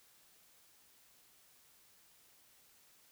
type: silence
effects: white hiss -66 dBFS RMS until 3.11 s